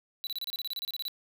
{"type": "tone bursts", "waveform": "square", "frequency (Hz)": 3951, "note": "B7", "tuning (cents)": 0, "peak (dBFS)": -33, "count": 15, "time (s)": [0.24, 1.081], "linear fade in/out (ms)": 0, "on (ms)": 29, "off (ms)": 29, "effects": []}